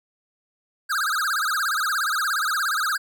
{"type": "tone with vibrato", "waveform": "square", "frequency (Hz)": 1422, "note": "F6", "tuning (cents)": 31, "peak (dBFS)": -22, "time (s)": [0.89, 2.98], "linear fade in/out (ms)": 20, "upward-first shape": "sine", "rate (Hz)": 17, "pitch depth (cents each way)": 250, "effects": []}